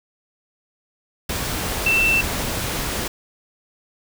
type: tone in noise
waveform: sine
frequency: 2675 Hz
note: E7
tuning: 25 cents sharp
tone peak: -15 dBFS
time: 1.86-2.21 s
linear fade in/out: 5 ms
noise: pink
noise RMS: -25 dBFS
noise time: 1.29-3.08 s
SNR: +7 dB
effects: none